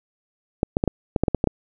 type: clicks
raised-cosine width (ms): 2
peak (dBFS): -5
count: 10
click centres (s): 0.631 / 0.769 / 0.839 / 0.877 / 1.162 / 1.236 / 1.282 / 1.347 / 1.441 / 1.473
effects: none